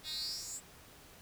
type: tone with high-pass filter sweep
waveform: 10% pulse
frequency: 311.1 Hz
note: D#4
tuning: in tune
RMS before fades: -41 dBFS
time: 0.03-0.61 s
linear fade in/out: 50 ms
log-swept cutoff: 3300 to 7900 Hz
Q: 7.5
effects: pink hiss -57 dBFS RMS until 1.21 s